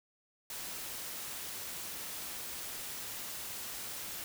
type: noise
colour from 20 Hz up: white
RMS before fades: -42 dBFS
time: 0.5-4.24 s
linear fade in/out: 2 ms
effects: none